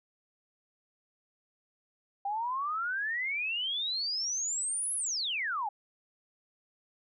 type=exponential two-way sweep; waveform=sine; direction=up then down; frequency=784 to 11000 to 784 Hz; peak=-30 dBFS; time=2.25-5.69 s; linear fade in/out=5 ms; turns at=4.95 s; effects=none